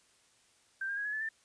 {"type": "tone with pitch steps", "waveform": "sine", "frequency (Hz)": [1568, 1608.4, 1649.8, 1692.2, 1735.8, 1780.5], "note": ["G6", "G6", "G#6", "G#6", "A6", "A6"], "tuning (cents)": [0, 44, -12, 32, -24, 20], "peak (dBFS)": -33, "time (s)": [0.81, 1.29], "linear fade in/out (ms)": 5, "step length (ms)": 80, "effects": ["white hiss -67 dBFS RMS until 1.44 s", "resampled to 22050 Hz"]}